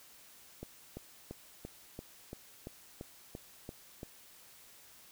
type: click train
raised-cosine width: 2 ms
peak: -29 dBFS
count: 11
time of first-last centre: 0.63-4.031 s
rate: 2.94 Hz
effects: white hiss -58 dBFS RMS until 5.11 s